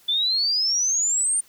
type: exponential sweep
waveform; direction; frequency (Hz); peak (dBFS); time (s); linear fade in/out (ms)
sine; up; 3469 to 9100; -19; 0.08-1.41; 10
effects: white hiss -55 dBFS RMS until 1.48 s